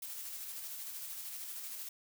blue noise with tremolo, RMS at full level -43 dBFS, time 0.02-1.89 s, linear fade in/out 5 ms, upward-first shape square, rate 13 Hz, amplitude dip 25%, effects none

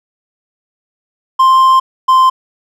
triangle tone pair in turn, 1049 / 1041.2 Hz, C6 / C6, +4 / -9 cents, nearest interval unison, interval 13 cents, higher first, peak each -3 dBFS, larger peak neither, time 1.39-1.8 / 2.08-2.3 s, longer first, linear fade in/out 10 ms, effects none

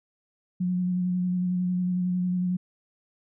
sine tone with vibrato, 180.6 Hz, F#3, 42 cents flat, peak -23 dBFS, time 0.6-2.57 s, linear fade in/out 10 ms, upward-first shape square, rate 11 Hz, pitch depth 15 cents each way, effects none

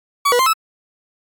40% pulse tone with pitch steps, 1134 / 487.4 / 1047 / 1306 Hz, C#6 / B4 / C6 / E6, +39 / -23 / +1 / -17 cents, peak -11 dBFS, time 0.25-0.534 s, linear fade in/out 10 ms, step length 71 ms, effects MP3 96 kbps

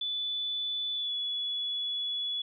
sine tone with pitch glide, 3480 to 3404 Hz, A7 to G#7, -20 to +42 cents, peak -30 dBFS, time 0.01-2.42 s, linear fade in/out 5 ms, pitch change -38 cents, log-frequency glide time 0.93-1.14 s, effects none

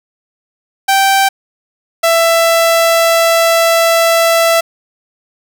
sawtooth tone pair in turn, 780 / 665.2 Hz, G5 / E5, -9 / +16 cents, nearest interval minor third, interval 275 cents, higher first, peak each -4 dBFS, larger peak neither, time 0.88-1.29 / 2.03-4.61 s, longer second, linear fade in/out 10 ms, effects none

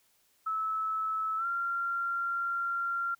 sine tone with pitch glide, 1303 to 1380.5 Hz, E6 to F6, -20 to -20 cents, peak -29 dBFS, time 0.46-3.15 s, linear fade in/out 10 ms, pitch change +100 cents, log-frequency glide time 1.37-1.46 s, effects white hiss -69 dBFS RMS until 3.19 s

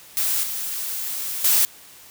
blue noise with level steps, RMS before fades -22 / -28 / -17 dBFS, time 0.17-1.65 s, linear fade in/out 0 ms, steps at 0.43 / 1.44 s, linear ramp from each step 5 ms, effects white hiss -46 dBFS RMS until 2.1 s

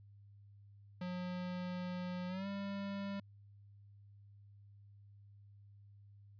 square tone with pitch glide, 180 to 198.57 Hz, F#3 to G3, -47 to +23 cents, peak -40 dBFS, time 1.01-3.2 s, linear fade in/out 5 ms, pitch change +170 cents, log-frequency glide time 2.28-2.47 s, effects added 101 Hz sine -57 dBFS peak until 6.39 s + resampled to 11025 Hz

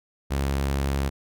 sawtooth tone, 68.9 Hz, C#2, 10 cents flat, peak -19 dBFS, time 0.3-1.1 s, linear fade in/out 20 ms, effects none

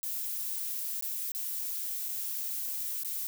violet noise with dropouts, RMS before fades -35 dBFS, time 0.03-3.27 s, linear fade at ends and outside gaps 0 ms, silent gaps 1.01-1.024 / 1.318-1.349 / 2.086-2.09 / 3.034-3.047 s, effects none

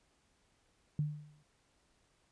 sine tone with exponential decay, 149.5 Hz, D3, 31 cents sharp, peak -28 dBFS, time 0.99-1.43 s, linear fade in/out 2 ms, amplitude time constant 94 ms, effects pink hiss -73 dBFS RMS until 2.31 s + resampled to 22050 Hz

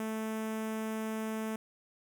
sawtooth tone with notch filter, 219.6 Hz, A3, 3 cents flat, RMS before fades -36 dBFS, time 0-1.56 s, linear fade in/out 2 ms, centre 4300 Hz, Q 1.1, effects none

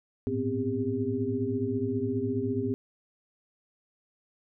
sine tone cluster, 104.2 / 113.7 / 249.3 / 264 / 400.9 Hz, G#2 / A#2 / B3 / C4 / G4, +6 / -43 / +16 / +16 / +39 cents, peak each -36 / -36 / -33 / -32 / -31 dBFS, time 0.27-2.74 s, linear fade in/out 0 ms, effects none

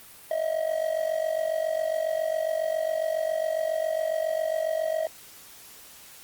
triangle tone with amplitude modulation, 640 Hz, D#5, 49 cents sharp, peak -19 dBFS, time 0.31-5.07 s, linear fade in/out 2 ms, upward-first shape sine, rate 47.3 Hz, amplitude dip 80%, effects white hiss -48 dBFS RMS until 6.23 s + Opus 32 kbps

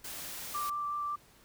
white noise, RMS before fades -42 dBFS, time 0.04-0.7 s, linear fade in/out 5 ms
sine tone with vibrato, 1174.7 Hz, D6, in tune, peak -32 dBFS, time 0.54-1.16 s, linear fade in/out 10 ms, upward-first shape sine, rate 5.4 Hz, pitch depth 8 cents each way
effects pink hiss -61 dBFS RMS until 1.44 s

